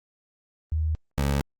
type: tone pair in turn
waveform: sine / 20% pulse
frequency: 78.5 / 70.09 Hz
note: D#2 / C#2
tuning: +16 / +20 cents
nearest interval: major second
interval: 196 cents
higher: first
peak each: -22 / -17 dBFS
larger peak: second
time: 0.72-0.95 / 1.18-1.41 s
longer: neither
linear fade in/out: 0 ms
effects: Opus 24 kbps